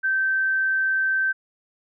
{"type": "tone", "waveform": "sine", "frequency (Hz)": 1552, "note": "G6", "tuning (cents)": -18, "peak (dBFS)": -19, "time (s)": [0.03, 1.33], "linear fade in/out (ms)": 20, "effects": []}